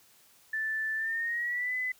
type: tone with pitch glide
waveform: sine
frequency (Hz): 1760 to 2010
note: A6 to B6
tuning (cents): 0 to +30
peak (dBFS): -29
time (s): 0.53-1.92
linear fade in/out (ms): 5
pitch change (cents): +230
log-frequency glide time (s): 0.96-1.74
effects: white hiss -61 dBFS RMS until 1.99 s